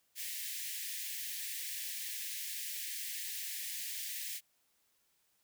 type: high-pass noise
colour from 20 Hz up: white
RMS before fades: -41 dBFS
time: 0.15-4.41 s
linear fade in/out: 50 ms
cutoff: 1700 Hz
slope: 96 dB/octave
effects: white hiss -75 dBFS RMS until 5.43 s